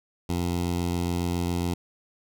15% pulse tone with notch filter, 87.31 Hz, F2, in tune, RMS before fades -27 dBFS, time 0.29-1.74 s, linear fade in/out 5 ms, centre 1600 Hz, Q 1.3, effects none

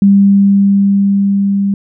sine tone with level ramp, 198.6 Hz, G3, 23 cents sharp, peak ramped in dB -3 to -10 dBFS, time 0.02-1.74 s, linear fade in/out 2 ms, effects none

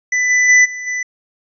square tone with level steps, 1993 Hz, B6, 15 cents sharp, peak -14 / -11 / -7 / -25 / -19 dBFS, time 0.12-1.03 s, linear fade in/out 5 ms, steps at 0.29 / 0.48 / 0.64 / 0.86 s, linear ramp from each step 20 ms, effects resampled to 16000 Hz

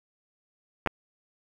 clicks, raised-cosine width 0.5 ms, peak -11 dBFS, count 2, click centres 0.862 / 0.873 s, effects 8-bit

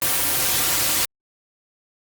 white noise with comb filter, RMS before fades -20 dBFS, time 0.02-1.05 s, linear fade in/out 0 ms, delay 4.7 ms, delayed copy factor -0.6, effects Opus 32 kbps

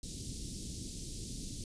pink band-stop noise, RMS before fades -42 dBFS, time 0.03-1.64 s, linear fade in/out 2 ms, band 320 to 4200 Hz, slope 24 dB/octave, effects resampled to 22050 Hz

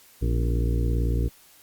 harmonic tone with a mistuned harmonic, 58.1 Hz, A#1, 5 cents flat, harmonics 1 / 2 / 3 / 4 / 5 / 6 / 7 / 8, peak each -22 / -27 / -36 / -37 / -36 / -37 / -39 / -38 dBFS, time 0.21-1.29 s, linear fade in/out 20 ms, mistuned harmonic 4, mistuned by +130 cents, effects white hiss -54 dBFS RMS until 1.62 s + Opus 48 kbps

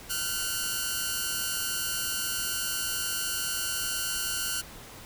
5% pulse tone pair together, 1396.9 / 1515.8 Hz, F6 / F#6, 0 / +41 cents, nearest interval minor second, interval 141 cents, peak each -20 dBFS, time 0.09-4.62 s, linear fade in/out 20 ms, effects pink hiss -46 dBFS RMS until 5.05 s

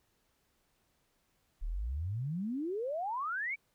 sine exponential sweep, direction up, 33.92 to 2349 Hz, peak -33 dBFS, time 1.61-3.56 s, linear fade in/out 20 ms, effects pink hiss -75 dBFS RMS until 3.74 s

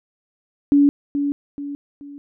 sine tone with echo, 285.2 Hz, C#4, 49 cents sharp, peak -10 dBFS, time 0.72-0.89 s, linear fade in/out 0 ms, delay 430 ms, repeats 3, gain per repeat -8 dB, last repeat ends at 2.18 s, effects none

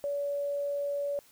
sine tone, 570 Hz, C#5, 48 cents sharp, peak -29 dBFS, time 0.04-1.19 s, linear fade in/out 0 ms, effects white hiss -60 dBFS RMS until 1.31 s

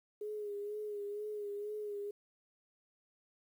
sine tone with vibrato, 415.3 Hz, G#4, in tune, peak -38 dBFS, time 0.21-2.11 s, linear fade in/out 5 ms, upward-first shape sine, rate 2.1 Hz, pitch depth 40 cents each way, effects 11-bit

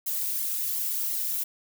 violet noise with flanger, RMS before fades -29 dBFS, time 0.06-1.44 s, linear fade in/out 10 ms, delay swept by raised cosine 0.95 to 2.85 ms, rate 2.8 Hz, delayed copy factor +0.8, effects none

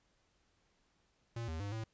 square tone with pitch steps, 116.5 / 80.2 / 101.2 / 111.4 Hz, A#2 / E2 / G#2 / A2, -1 / -47 / -44 / +22 cents, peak -39 dBFS, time 1.36-1.84 s, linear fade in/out 5 ms, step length 120 ms, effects pink hiss -75 dBFS RMS until 1.93 s + resampled to 16000 Hz

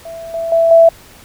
sine tone with level steps, 663 Hz, E5, 10 cents sharp, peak -26 / -17 / -8 / -3 dBFS, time 0.05-0.89 s, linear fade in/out 5 ms, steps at 0.34 / 0.52 / 0.71 s, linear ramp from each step 2 ms, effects pink hiss -41 dBFS RMS until 1.24 s

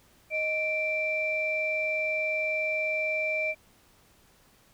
sine tone pair together, 623.8 / 2349 Hz, D#5 / D7, +4 / 0 cents, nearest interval octave + major seventh, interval 2296 cents, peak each -30 / -27 dBFS, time 0.3-3.55 s, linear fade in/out 50 ms, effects tanh soft clip ceiling -18 dBFS + pink hiss -61 dBFS RMS until 4.73 s

